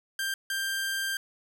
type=tone pair in turn; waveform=sawtooth; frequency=1583 / 1583 Hz; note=G6 / G6; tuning=+17 / +17 cents; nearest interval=unison; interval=0 cents; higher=neither; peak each=-25 dBFS; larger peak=neither; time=0.19-0.34 / 0.5-1.17 s; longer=second; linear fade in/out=2 ms; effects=none